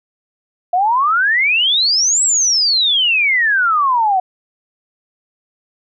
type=exponential two-way sweep; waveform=sine; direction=up then down; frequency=691 to 7930 to 725 Hz; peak=-11 dBFS; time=0.73-4.2 s; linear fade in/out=5 ms; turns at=2.23 s; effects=none